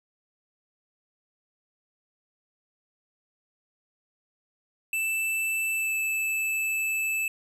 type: tone with pitch glide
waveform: square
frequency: 2647 to 2626 Hz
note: E7 to E7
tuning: +7 to -7 cents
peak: -26 dBFS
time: 4.93-7.28 s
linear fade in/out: 2 ms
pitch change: -14 cents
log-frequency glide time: 5.74-5.94 s
effects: none